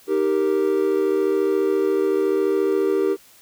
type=chord; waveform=triangle; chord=Eb major; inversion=none; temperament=equal; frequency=311.1 / 392 / 466.2 Hz; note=Eb4 / G4 / Bb4; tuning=0 / 0 / 0 cents; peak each=-23 / -17 / -22 dBFS; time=0.07-3.17 s; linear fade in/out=50 ms; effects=white hiss -51 dBFS RMS until 3.41 s